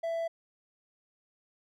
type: tone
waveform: triangle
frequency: 664 Hz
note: E5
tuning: 12 cents sharp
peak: -28 dBFS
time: 0.03-0.28 s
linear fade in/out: 10 ms
effects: none